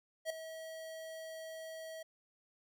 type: tone with ADSR envelope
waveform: square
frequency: 643 Hz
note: E5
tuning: 43 cents flat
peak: -33 dBFS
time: 0.25-2.03 s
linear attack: 51 ms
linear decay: 4 ms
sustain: -12 dB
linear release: 8 ms
effects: none